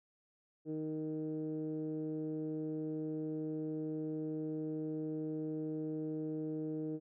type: tone with low-pass filter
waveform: 15% pulse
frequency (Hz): 155.56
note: D#3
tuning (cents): 0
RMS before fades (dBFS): -39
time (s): 0.65-7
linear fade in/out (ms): 50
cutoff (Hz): 380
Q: 5.7
effects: none